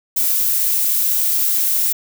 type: noise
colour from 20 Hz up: violet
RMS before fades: -17 dBFS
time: 0.16-1.93 s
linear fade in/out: 10 ms
effects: none